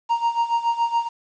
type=tone with tremolo; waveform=triangle; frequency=932.3 Hz; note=A#5; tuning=in tune; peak=-14 dBFS; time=0.09-1.09 s; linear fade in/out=20 ms; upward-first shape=sine; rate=7.1 Hz; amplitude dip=80%; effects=resampled to 16000 Hz + 8-bit